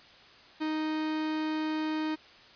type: tone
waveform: 45% pulse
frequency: 311.1 Hz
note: D#4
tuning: in tune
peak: -29 dBFS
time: 0.6-2.16 s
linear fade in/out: 20 ms
effects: white hiss -54 dBFS RMS until 2.55 s + resampled to 11025 Hz